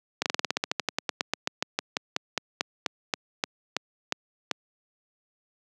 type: slowing click train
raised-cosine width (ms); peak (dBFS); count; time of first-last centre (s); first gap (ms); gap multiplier
0.2; -7; 29; 0.22-4.513; 38; 1.09
effects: high-pass 200 Hz 12 dB/octave